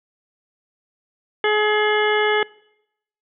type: harmonic tone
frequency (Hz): 423.4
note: G#4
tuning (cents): +33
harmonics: 1 / 2 / 3 / 4 / 5 / 7 / 8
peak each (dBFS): -18 / -24 / -27 / -24 / -24 / -28 / -32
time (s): 1.44-2.43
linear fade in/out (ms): 2
effects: noise-tail reverb RT60 0.8 s tail -23 dB re dry